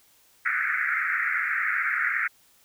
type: band-pass noise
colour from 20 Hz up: white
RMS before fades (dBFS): -26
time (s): 0.45-2.28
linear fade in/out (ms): 10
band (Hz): 1300 to 2200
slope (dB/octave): 96
effects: white hiss -60 dBFS RMS until 2.64 s